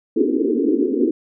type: band-pass noise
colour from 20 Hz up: pink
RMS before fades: -18 dBFS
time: 0.16-1.11 s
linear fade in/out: 5 ms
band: 240 to 450 Hz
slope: 96 dB/octave
effects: none